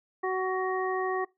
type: harmonic tone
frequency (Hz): 373.9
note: F#4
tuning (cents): +18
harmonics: 1 / 2 / 3 / 5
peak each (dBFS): -29 / -33 / -33 / -37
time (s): 0.23-1.25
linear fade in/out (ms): 10
effects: noise-tail reverb RT60 0.2 s tail -22 dB re dry